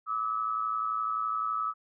sine tone pair together, 1174.3 / 1286 Hz, D6 / E6, -1 / -43 cents, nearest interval major second, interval 158 cents, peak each -34 / -29 dBFS, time 0.06-1.74 s, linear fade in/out 50 ms, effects none

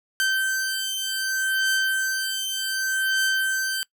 sawtooth beating tone pair, 1550 / 1550.66 Hz, G6 / G6, -20 / -19 cents, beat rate 0.66 Hz, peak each -22 dBFS, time 0.2-3.83 s, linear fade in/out 0 ms, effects noise-tail reverb RT60 0.1 s tail -23 dB re dry

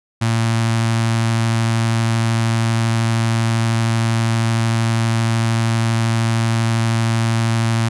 sawtooth tone with notch filter, 114.1 Hz, A#2, 37 cents flat, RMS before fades -17 dBFS, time 0.21-7.89 s, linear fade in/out 10 ms, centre 450 Hz, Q 1.1, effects resampled to 24000 Hz

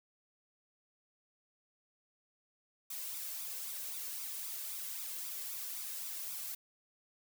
blue noise with flanger, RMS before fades -42 dBFS, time 2.9-6.55 s, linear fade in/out 5 ms, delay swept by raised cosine 0.82 to 1.92 ms, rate 3.8 Hz, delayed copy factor +0.6, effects none

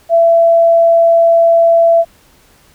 sine tone, 670 Hz, E5, 28 cents sharp, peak -5 dBFS, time 0.09-2.05 s, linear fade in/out 50 ms, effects pink hiss -48 dBFS RMS until 2.74 s

